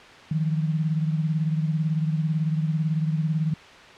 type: beating tone pair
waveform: sine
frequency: 155.56 / 173.56 Hz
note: D#3 / F3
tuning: 0 / -10 cents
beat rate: 18 Hz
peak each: -22 / -29 dBFS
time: 0.31-3.54 s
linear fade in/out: 5 ms
effects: white hiss -45 dBFS RMS until 3.97 s + low-pass 3000 Hz 12 dB/octave